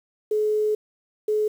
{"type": "tone pair in turn", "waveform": "sine", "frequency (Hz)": [426.2, 426.2], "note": ["G#4", "G#4"], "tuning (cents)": [45, 45], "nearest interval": "unison", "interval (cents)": 0, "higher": "neither", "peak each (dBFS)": -19, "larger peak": "neither", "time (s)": [[0.31, 0.75], [1.28, 1.48]], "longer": "first", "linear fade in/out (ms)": 5, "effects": ["8-bit"]}